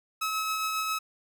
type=tone with tremolo; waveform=sawtooth; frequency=1288 Hz; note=E6; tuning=41 cents flat; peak=-23 dBFS; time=0.21-0.99 s; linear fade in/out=10 ms; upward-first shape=triangle; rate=7.4 Hz; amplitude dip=30%; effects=none

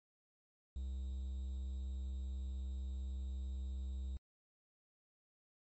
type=tone with quantisation; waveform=triangle; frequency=65.41 Hz; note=C2; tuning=in tune; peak=-37 dBFS; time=0.76-4.17 s; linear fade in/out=0 ms; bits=11; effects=MP3 32 kbps

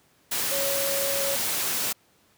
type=tone in noise; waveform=sine; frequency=554.4 Hz; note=C#5; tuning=in tune; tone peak=-28 dBFS; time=0.51-1.36 s; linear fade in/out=10 ms; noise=white; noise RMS=-27 dBFS; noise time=0.31-1.93 s; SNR=-4 dB; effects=pink hiss -62 dBFS RMS until 2.37 s + high-pass 100 Hz 12 dB/octave

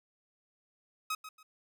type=tone with echo; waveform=sawtooth; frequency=1268 Hz; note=D#6; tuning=32 cents sharp; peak=-28 dBFS; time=1.1-1.15 s; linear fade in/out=5 ms; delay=140 ms; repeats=2; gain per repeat=-12 dB; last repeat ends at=1.43 s; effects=none

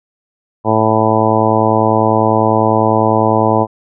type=harmonic tone; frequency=110 Hz; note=A2; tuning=in tune; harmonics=1 / 2 / 3 / 4 / 5 / 6 / 7 / 8 / 9; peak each=-18 / -18 / -18 / -18 / -18 / -18 / -18 / -18 / -18 dBFS; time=0.64-3.67 s; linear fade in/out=50 ms; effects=none

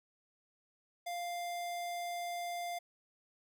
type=tone; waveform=square; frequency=698 Hz; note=F5; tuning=1 cent flat; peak=-38 dBFS; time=1.06-2.79 s; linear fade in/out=10 ms; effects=none

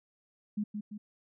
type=tone with echo; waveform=sine; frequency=209.2 Hz; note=G#3; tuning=13 cents sharp; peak=-29 dBFS; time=0.57-0.64 s; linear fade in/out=10 ms; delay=170 ms; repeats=2; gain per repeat=-5 dB; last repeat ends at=0.98 s; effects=none

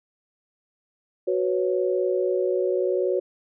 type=chord; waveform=sine; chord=F# suspended fourth; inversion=none; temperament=equal; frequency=370 / 493.9 / 554.4 Hz; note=F#4 / B4 / C#5; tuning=0 / 0 / 0 cents; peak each=-23 / -27 / -26 dBFS; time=1.27-3.2 s; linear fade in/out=10 ms; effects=none

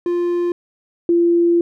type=tone pair in turn; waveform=triangle / sine; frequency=349.2 / 342.6 Hz; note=F4 / F4; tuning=0 / -33 cents; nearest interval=unison; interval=33 cents; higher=first; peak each=-14 / -11 dBFS; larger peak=second; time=0.06-0.52 / 1.09-1.61 s; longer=second; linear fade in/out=2 ms; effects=none

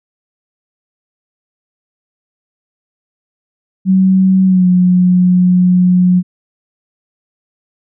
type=tone with pitch glide; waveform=sine; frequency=188.9 to 180.79 Hz; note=F#3 to F#3; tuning=+36 to -40 cents; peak=-6 dBFS; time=3.85-6.23 s; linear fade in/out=50 ms; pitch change=-76 cents; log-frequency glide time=4.45-4.67 s; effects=none

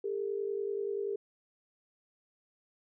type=tone pair together; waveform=sine; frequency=401.1 / 451.5 Hz; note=G4 / A4; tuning=+40 / +45 cents; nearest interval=major second; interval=205 cents; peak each=-33 / -37 dBFS; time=0.04-1.16 s; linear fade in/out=5 ms; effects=none

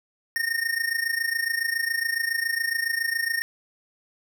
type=tone with amplitude modulation; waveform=square; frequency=1837 Hz; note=A#6; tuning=26 cents flat; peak=-21 dBFS; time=0.36-3.42 s; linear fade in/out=0 ms; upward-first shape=sine; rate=27.2 Hz; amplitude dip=80%; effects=none

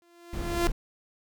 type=tone with exponential growth; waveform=sawtooth; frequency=344 Hz; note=F4; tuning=26 cents flat; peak=-18 dBFS; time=0.02-0.67 s; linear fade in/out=0 ms; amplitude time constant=140 ms
type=noise; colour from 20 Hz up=brown; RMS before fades=-31 dBFS; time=0.33-0.72 s; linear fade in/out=5 ms
effects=none

